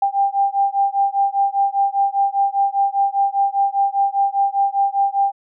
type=beating tone pair; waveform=sine; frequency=791 / 796 Hz; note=G5 / G5; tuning=+15 / +26 cents; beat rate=5 Hz; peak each=-18 dBFS; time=0.02-5.32 s; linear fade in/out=5 ms; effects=none